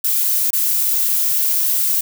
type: noise with dropouts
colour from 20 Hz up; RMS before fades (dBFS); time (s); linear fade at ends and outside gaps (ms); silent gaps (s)
violet; -17; 0.04-2.01; 5; 0.506-0.53
effects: none